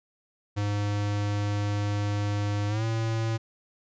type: tone with pitch glide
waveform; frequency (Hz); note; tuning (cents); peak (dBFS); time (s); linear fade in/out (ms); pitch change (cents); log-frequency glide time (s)
square; 102.8 to 112.75; G#2 to A2; -17 to +43; -26; 0.56-3.38; 20; +160; 2.68-2.84
effects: resampled to 16000 Hz